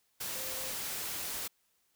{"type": "tone in noise", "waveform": "sine", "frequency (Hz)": 523.3, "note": "C5", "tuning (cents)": 0, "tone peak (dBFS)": -47, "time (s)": [0.35, 0.72], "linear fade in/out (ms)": 10, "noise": "white", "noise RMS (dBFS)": -38, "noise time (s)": [0.2, 1.48], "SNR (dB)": -12, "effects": ["white hiss -74 dBFS RMS until 1.95 s"]}